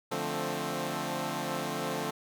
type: chord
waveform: 10% pulse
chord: D minor seventh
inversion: none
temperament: equal with one note detuned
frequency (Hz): 146.83 / 174.61 / 220 / 263.3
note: D3 / F3 / A3 / C4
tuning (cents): 0 / 0 / 0 / +11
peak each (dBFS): -29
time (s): 0.11-2.11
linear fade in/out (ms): 10
effects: none

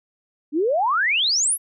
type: exponential sweep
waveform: sine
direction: up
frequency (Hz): 277.2 to 11850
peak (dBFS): -17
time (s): 0.52-1.58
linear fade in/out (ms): 50
effects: none

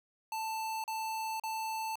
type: tone bursts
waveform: square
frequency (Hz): 884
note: A5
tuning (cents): +8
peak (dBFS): -35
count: 3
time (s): 0.32-1.956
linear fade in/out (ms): 2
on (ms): 520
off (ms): 38
effects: none

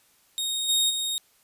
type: tone with level steps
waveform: sawtooth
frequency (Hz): 3729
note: A#7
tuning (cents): 0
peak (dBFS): -23 / -17 / -23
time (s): 0.38-1.18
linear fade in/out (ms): 0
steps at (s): 0.68 / 0.89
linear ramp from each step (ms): 20
effects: white hiss -62 dBFS RMS until 1.43 s + resampled to 32000 Hz

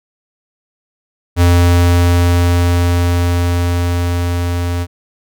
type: tone with level ramp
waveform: square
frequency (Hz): 87.31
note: F2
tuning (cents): 0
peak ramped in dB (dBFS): -7 to -16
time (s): 1.36-4.87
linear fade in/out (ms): 50
effects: none

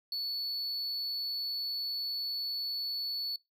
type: tone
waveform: triangle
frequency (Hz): 4435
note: C#8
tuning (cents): 0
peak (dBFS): -31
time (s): 0.12-3.36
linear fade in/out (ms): 2
effects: noise-tail reverb RT60 0.2 s tail -24 dB re dry

